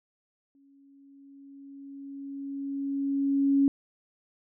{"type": "tone with exponential growth", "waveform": "sine", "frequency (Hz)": 277.2, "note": "C#4", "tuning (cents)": 0, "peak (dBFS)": -18, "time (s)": [0.55, 3.68], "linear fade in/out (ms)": 1, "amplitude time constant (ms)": 680, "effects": []}